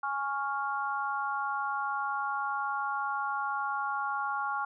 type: chord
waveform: sine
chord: Db major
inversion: second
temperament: equal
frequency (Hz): 830.6 / 1108.7 / 1396.9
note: Ab5 / Db6 / F6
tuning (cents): 0 / 0 / 0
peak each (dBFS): -34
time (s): 0.03-4.65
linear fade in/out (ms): 5
effects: none